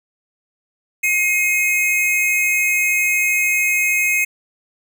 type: tone pair together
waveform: square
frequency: 2144 / 2531 Hz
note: C7 / D#7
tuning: +42 / +29 cents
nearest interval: minor third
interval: 287 cents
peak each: -19 / -18 dBFS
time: 1.03-4.25 s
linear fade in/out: 10 ms
effects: none